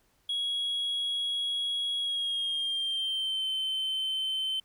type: tone with pitch glide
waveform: triangle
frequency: 3322 to 3082 Hz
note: G#7 to G7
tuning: 0 to -30 cents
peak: -26 dBFS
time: 0.29-4.6 s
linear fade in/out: 5 ms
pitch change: -130 cents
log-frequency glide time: 1.99-3.46 s
effects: tanh soft clip ceiling -23 dBFS + pink hiss -69 dBFS RMS until 4.64 s